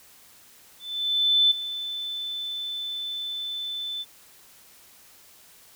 sine tone with ADSR envelope, 3520 Hz, A7, in tune, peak -15 dBFS, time 0.79-4.05 s, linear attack 720 ms, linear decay 10 ms, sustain -14 dB, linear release 38 ms, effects white hiss -53 dBFS RMS until 5.75 s

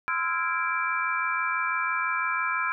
sine tone cluster, 1028 / 1304 / 1390 / 1647 / 2340 Hz, C6 / E6 / F6 / G#6 / D7, -31 / -19 / -9 / -15 / -7 cents, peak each -31 dBFS, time 0.08-2.72 s, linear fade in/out 0 ms, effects none

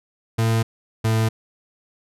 40% pulse tone pair in turn, 113 / 111.38 Hz, A2 / A2, +47 / +22 cents, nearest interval unison, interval 25 cents, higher first, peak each -16 dBFS, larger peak neither, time 0.38-0.63 / 1.04-1.29 s, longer neither, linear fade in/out 10 ms, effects resampled to 32000 Hz

